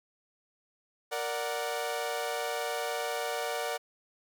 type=chord; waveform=sawtooth; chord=Bb augmented; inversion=none; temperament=equal; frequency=466.2 / 587.3 / 740 Hz; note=Bb4 / D5 / F#5; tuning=0 / 0 / 0 cents; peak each=-32 dBFS; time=1.11-3.78 s; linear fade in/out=20 ms; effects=none